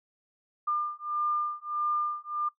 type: beating tone pair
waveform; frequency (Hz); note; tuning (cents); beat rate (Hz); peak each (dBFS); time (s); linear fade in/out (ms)
sine; 1200 / 1201.6; D6 / D6; +37 / +39; 1.6; -31; 0.67-2.49; 10
effects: noise-tail reverb RT60 0.1 s tail -19 dB re dry